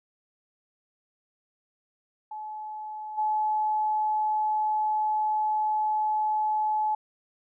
sine tone with level steps, 857 Hz, A5, 46 cents flat, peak -34 / -23 dBFS, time 2.31-6.95 s, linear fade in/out 5 ms, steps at 3.17 s, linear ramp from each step 20 ms, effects none

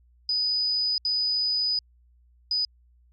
sine tone bursts at uneven times, 4978 Hz, D#8, in tune, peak -22 dBFS, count 3, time 0.29-0.98 / 1.05-1.79 / 2.51-2.65 s, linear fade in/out 2 ms, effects added 60 Hz sine -56 dBFS peak until 3.12 s + MP3 32 kbps

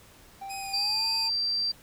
triangle tone with pitch glide, 784 to 895.4 Hz, G5 to A5, 0 to +30 cents, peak -34 dBFS, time 0.41-1.3 s, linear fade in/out 10 ms, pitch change +230 cents, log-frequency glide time 0.72-1.05 s
15% pulse tone with vibrato, 2489 Hz, D#7, in tune, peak -30 dBFS, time 0.49-1.29 s, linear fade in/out 20 ms, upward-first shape sine, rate 3.4 Hz, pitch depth 19 cents each way
sine tone, 4699 Hz, D8, in tune, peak -25 dBFS, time 0.73-1.72 s, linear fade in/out 10 ms
effects pink hiss -54 dBFS RMS until 1.82 s

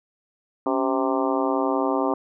harmonic tone with a mistuned harmonic, 130.81 Hz, C3, in tune, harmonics 2 / 3 / 4 / 5 / 6 / 7 / 8 / 9, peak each -25 / -27 / -28 / -29 / -30 / -30 / -31 / -32 dBFS, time 0.66-2.14 s, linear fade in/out 2 ms, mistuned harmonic 2, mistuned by +100 cents, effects none

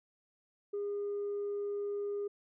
sine tone, 407.3 Hz, G#4, 34 cents flat, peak -32 dBFS, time 0.73-2.28 s, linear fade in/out 10 ms, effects tanh soft clip ceiling -31 dBFS

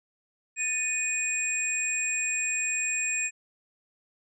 sine tone cluster, 1779 / 2481 / 7480 Hz, A6 / D#7 / A#8, +19 / -6 / +5 cents, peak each -37 / -29 / -29 dBFS, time 0.56-3.31 s, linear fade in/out 50 ms, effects none

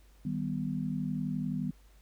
sine chord, Eb augmented, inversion none, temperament equal with one note detuned, 155.56 / 194.98 / 246.9 Hz, Eb3 / G3 / B3, 0 / -9 / 0 cents, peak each -35 / -35 / -35 dBFS, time 0.25-1.71 s, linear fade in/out 5 ms, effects added 50 Hz sine -56 dBFS peak until 2.01 s + pink hiss -66 dBFS RMS until 2.01 s

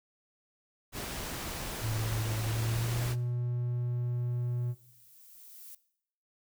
pink noise, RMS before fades -38 dBFS, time 0.92-3.16 s, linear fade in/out 50 ms
triangle tone with pitch glide, 110.3 to 121.68 Hz, A2 to B2, +5 to -25 cents, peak -28 dBFS, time 1.81-4.75 s, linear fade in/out 50 ms, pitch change +170 cents, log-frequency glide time 2.45-3.11 s
violet noise with exponential growth, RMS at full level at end -47 dBFS, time 3.35-5.75 s, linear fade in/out 5 ms, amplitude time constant 520 ms
effects noise-tail reverb RT60 0.7 s tail -18 dB re dry

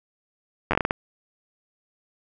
slowing click train, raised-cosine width 0.5 ms, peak -6 dBFS, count 8, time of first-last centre 0.71-0.909 s, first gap 10 ms, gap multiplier 1.34, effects none

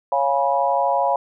sine chord, C# dominant seventh, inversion none, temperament equal with one note detuned, 554.4 / 698.5 / 830.6 / 975.3 Hz, C#5 / E#5 / G#5 / B5, 0 / 0 / 0 / -22 cents, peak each -22 dBFS, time 0.12-1.16 s, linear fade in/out 2 ms, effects none

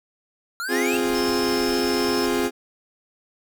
square exponential sweep, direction up, 1353 to 2794 Hz, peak -27 dBFS, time 0.6-0.97 s, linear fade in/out 0 ms
40% pulse chord, F minor, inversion second, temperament equal, 261.6 / 349.2 / 415.3 Hz, C4 / F4 / Ab4, 0 / 0 / 0 cents, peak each -24 dBFS, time 0.68-2.51 s, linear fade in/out 50 ms
pink noise with tremolo, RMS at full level -35 dBFS, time 0.93-2.48 s, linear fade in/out 5 ms, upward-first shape triangle, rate 20 Hz, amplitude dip 65%
sine tone, 5260 Hz, E8, 5 cents flat, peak -29 dBFS, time 1.15-2.26 s, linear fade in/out 0 ms
effects none

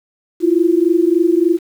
sine tone pair together, 329.9 / 353.3 Hz, E4 / F4, +1 / +20 cents, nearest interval minor second, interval 119 cents, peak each -13 dBFS, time 0.4-1.59 s, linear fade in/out 50 ms, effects 7-bit

